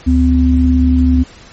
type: tone pair together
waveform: sine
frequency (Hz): 72.8 / 255.3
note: D2 / C4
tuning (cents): -15 / -42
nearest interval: octave + minor seventh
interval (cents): 2173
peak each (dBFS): -10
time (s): 0.06-1.24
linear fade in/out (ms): 20
effects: pink hiss -39 dBFS RMS until 1.52 s + MP3 32 kbps